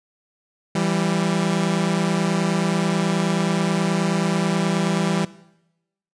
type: tone pair together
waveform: sawtooth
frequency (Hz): 166.63 / 196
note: E3 / G3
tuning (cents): +19 / 0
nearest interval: minor third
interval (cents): 281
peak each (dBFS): -18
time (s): 0.75-5.25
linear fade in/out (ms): 5
effects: noise-tail reverb RT60 0.9 s tail -19 dB re dry + resampled to 22050 Hz